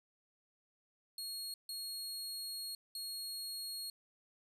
sawtooth tone bursts at uneven times, 4300 Hz, C8, 47 cents sharp, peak -38 dBFS, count 3, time 1.18-1.54 / 1.69-2.75 / 2.95-3.9 s, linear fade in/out 2 ms, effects resampled to 32000 Hz

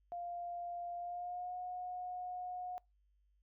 sine tone with pitch glide, 698.5 to 724.8 Hz, F5 to F#5, 0 to -36 cents, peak -40 dBFS, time 0.12-2.78 s, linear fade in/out 0 ms, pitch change +64 cents, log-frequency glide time 0.97-1.56 s, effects noise-tail reverb RT60 0.2 s tail -24 dB re dry + added 50 Hz sine -70 dBFS peak until 3.42 s

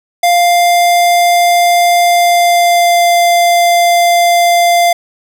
square tone with pitch glide, 698.5 to 693.7 Hz, F5 to F5, 0 to -12 cents, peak -7 dBFS, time 0.23-4.93 s, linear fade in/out 5 ms, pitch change -12 cents, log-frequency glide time 2.03-3.07 s, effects none

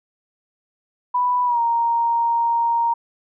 sine tone with pitch glide, 987.8 to 932.4 Hz, B5 to A#5, 0 to 0 cents, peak -16 dBFS, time 1.14-2.94 s, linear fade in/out 10 ms, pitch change -100 cents, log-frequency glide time 1.45-1.6 s, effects none

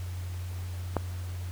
click, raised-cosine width 1 ms, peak -12 dBFS, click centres 0.967 s, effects added 90 Hz sine -33 dBFS peak until 1.51 s + pink hiss -49 dBFS RMS until 1.51 s

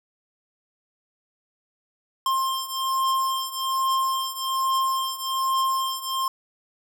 square beating tone pair, 1058 / 1059.2 Hz, C6 / C6, +19 / +21 cents, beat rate 1.2 Hz, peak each -28 / -25 dBFS, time 2.26-6.28 s, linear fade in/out 2 ms, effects none

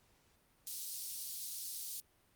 pink high-pass noise, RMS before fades -43 dBFS, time 0.67-2 s, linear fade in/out 0 ms, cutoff 4500 Hz, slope 24 dB/octave, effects pink hiss -71 dBFS RMS until 2.35 s + Opus 48 kbps

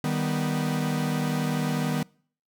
45% pulse chord, Eb augmented, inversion none, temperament equal, 155.56 / 196 / 246.9 Hz, Eb3 / G3 / B3, 0 / 0 / 0 cents, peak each -27 / -32 / -29 dBFS, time 0.04-2.03 s, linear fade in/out 2 ms, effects noise-tail reverb RT60 0.5 s tail -25 dB re dry

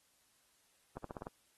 accelerating click train, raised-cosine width 1 ms, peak -29 dBFS, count 6, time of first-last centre 0.97-1.269 s, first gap 73 ms, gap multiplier 0.9, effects white hiss -72 dBFS RMS until 1.57 s + AAC 32 kbps

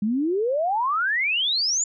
sine exponential sweep, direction up, 199.6 to 7200 Hz, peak -20 dBFS, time 0.02-1.84 s, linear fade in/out 5 ms, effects none

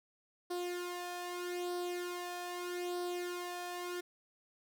sawtooth tone with flanger, 354.6 Hz, F4, 26 cents sharp, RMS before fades -40 dBFS, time 0.5-4.01 s, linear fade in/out 10 ms, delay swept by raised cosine 0.21 to 1.21 ms, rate 0.8 Hz, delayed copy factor +0.65, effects none

